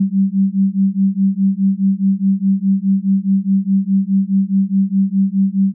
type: beating tone pair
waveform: sine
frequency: 191.9 / 196.7 Hz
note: G3 / G3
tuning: -37 / +6 cents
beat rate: 4.8 Hz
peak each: -15 dBFS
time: 0-5.74 s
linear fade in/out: 10 ms
effects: none